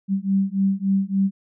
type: beating tone pair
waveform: sine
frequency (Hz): 193 / 196.5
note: G3 / G3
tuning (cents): -27 / +4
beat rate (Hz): 3.5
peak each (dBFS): -21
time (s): 0.08-1.31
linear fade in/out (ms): 50
effects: none